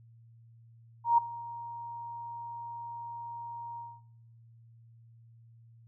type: tone with ADSR envelope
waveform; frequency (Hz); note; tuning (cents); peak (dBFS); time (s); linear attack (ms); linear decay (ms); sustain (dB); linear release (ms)
sine; 938; A#5; +11; -18; 1.04-4.01; 140; 7; -21; 230
effects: noise-tail reverb RT60 0.9 s tail -21 dB re dry + added 115 Hz sine -54 dBFS peak until 5.87 s